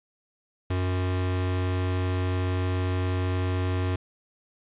square tone pair together, 92.12 / 363.4 Hz, F#2 / F#4, -7 / -31 cents, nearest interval 2 octaves, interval 2376 cents, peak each -25 / -36 dBFS, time 0.7-3.96 s, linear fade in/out 5 ms, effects resampled to 8000 Hz + 9-bit

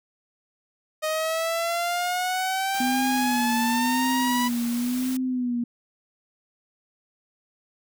sawtooth exponential sweep, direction up, 620 to 987.8 Hz, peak -20 dBFS, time 1.02-4.49 s, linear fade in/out 20 ms
white noise, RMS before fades -37 dBFS, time 2.74-5.17 s, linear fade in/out 5 ms
sine tone with vibrato, 247.4 Hz, B3, 3 cents sharp, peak -23 dBFS, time 2.8-5.64 s, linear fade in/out 5 ms, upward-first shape sine, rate 0.95 Hz, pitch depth 76 cents each way
effects none

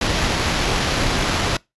pink noise with sample-and-hold, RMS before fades -20 dBFS, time 0.01-1.57 s, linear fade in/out 5 ms, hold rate 8820 Hz, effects noise-tail reverb RT60 0.2 s tail -23 dB re dry + resampled to 24000 Hz

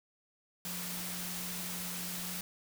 sine tone in noise, 178.6 Hz, F3, 39 cents sharp, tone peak -44 dBFS, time 0.65-2.41 s, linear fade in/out 2 ms, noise white, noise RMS -40 dBFS, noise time 0.65-2.41 s, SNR -7 dB, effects none

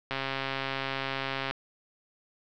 click train, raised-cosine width 0.3 ms, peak -15 dBFS, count 190, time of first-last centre 0.11-1.51 s, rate 135 Hz, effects low-pass 5000 Hz 12 dB/octave

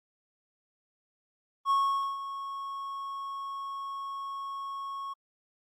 triangle tone with ADSR envelope, 1100 Hz, C#6, 14 cents flat, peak -20 dBFS, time 1.65-5.14 s, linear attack 54 ms, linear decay 470 ms, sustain -13 dB, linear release 15 ms, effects Opus 32 kbps

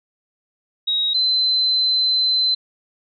sine tone pair in turn, 3800 / 4060 Hz, A#7 / B7, +33 / +47 cents, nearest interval minor second, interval 114 cents, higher second, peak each -17 / -15 dBFS, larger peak second, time 0.87-1.14 / 1.14-2.55 s, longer second, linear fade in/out 10 ms, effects none

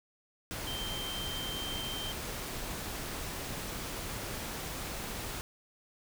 sine tone in noise, 3136 Hz, G7, in tune, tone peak -38 dBFS, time 0.67-2.12 s, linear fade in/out 0 ms, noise pink, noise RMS -39 dBFS, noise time 0.51-5.41 s, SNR -2 dB, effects none

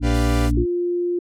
harmonic tone, 58.27 Hz, A#1, in tune, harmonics 1 / 2 / 4 / 5, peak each -18 / -23 / -28 / -23 dBFS, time 0-0.66 s, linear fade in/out 50 ms
sawtooth chord, G dominant seventh, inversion none, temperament equal, 392 / 493.9 / 587.3 / 698.5 Hz, G4 / B4 / D5 / F5, 0 / 0 / 0 / 0 cents, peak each -25 / -26 / -28 / -27 dBFS, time 0.02-0.51 s, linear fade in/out 50 ms
violet noise, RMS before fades -31 dBFS, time 0.13-0.52 s, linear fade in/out 20 ms
sine tone, 351 Hz, F4, 9 cents sharp, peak -19 dBFS, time 0.57-1.19 s, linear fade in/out 5 ms
effects low-pass 8000 Hz 12 dB/octave

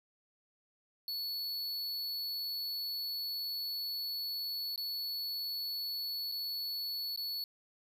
square tone with dropouts, 4419 Hz, C#8, 6 cents flat, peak -36 dBFS, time 1.08-7.44 s, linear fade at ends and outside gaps 1 ms, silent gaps 4.76-4.777 / 6.316-6.321 / 7.161-7.175 s, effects none

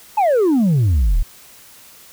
sine exponential sweep, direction down, 893 to 32.7 Hz, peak -9 dBFS, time 0.17-1.23 s, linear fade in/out 10 ms, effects tanh soft clip ceiling -11 dBFS + white hiss -44 dBFS RMS until 2.12 s

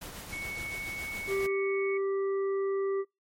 pink noise with tremolo, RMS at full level -41 dBFS, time 0.01-1.47 s, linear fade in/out 10 ms, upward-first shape triangle, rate 7.1 Hz, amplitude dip 40%
sine tone, 2217 Hz, C#7, in tune, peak -35 dBFS, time 0.32-1.98 s, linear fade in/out 10 ms
harmonic tone, 391.2 Hz, G4, 4 cents flat, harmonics 1 / 3 / 5, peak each -27 / -41 / -48 dBFS, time 1.27-3.05 s, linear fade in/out 50 ms
effects noise-tail reverb RT60 0.2 s tail -24 dB re dry + MP3 64 kbps

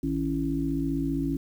harmonic tone with a mistuned harmonic, 55.2 Hz, A1, 6 cents sharp, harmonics 1 / 3 / 5 / 6, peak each -34 / -32 / -27 / -33 dBFS, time 0.03-1.37 s, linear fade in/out 5 ms, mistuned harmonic 3, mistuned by -120 cents, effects 9-bit

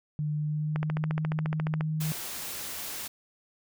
sine tone with pitch glide, 150.5 to 155.81 Hz, D3 to D#3, +43 to +3 cents, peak -27 dBFS, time 0.19-2.12 s, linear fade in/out 0 ms, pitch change +60 cents, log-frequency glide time 0.41-1.09 s
click train, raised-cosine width 0.5 ms, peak -18 dBFS, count 16, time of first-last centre 0.76-1.809 s, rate 14.3 Hz
white noise, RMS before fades -37 dBFS, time 2-3.08 s, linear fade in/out 10 ms
effects none

